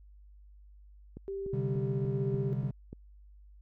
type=click train; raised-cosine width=3 ms; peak=-30 dBFS; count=7; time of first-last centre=1.17-2.93 s; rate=3.41 Hz
type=tone with pitch glide; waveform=sine; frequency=392 to 394.7 Hz; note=G4 to G4; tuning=0 to +12 cents; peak=-34 dBFS; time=1.28-2.53 s; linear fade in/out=0 ms; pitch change=+12 cents; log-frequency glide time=1.78-2.21 s
type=chord; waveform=triangle; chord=C suspended second; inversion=none; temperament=equal; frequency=130.81 / 146.83 / 196 Hz; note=C3 / D3 / G3; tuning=0 / 0 / 0 cents; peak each=-30 / -33 / -36 dBFS; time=1.53-2.71 s; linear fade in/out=5 ms
effects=added 50 Hz sine -52 dBFS peak until 3.61 s